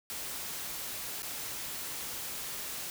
white noise with dropouts, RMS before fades -39 dBFS, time 0.1-2.9 s, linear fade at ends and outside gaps 0 ms, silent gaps 1.221-1.23 s, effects none

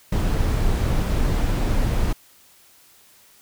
brown noise, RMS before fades -20 dBFS, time 0.12-2.13 s, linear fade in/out 5 ms, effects white hiss -53 dBFS RMS until 3.41 s

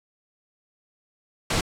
pink noise, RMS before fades -23 dBFS, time 1.5-1.61 s, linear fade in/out 5 ms, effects low-pass 8000 Hz 12 dB/octave

